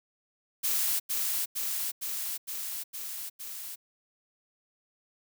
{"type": "noise with echo", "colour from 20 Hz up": "blue", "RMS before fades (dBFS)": -28, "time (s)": [0.63, 1], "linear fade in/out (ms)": 20, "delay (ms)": 460, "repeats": 6, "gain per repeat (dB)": -2, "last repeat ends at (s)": 3.76, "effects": []}